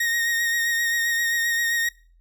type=tone with vibrato; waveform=40% pulse; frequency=1864.7 Hz; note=A#6; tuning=in tune; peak=-20 dBFS; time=0-1.89 s; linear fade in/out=5 ms; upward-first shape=sine; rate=7.6 Hz; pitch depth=25 cents each way; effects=noise-tail reverb RT60 0.4 s tail -23 dB re dry + added 42 Hz sine -53 dBFS peak until 2.2 s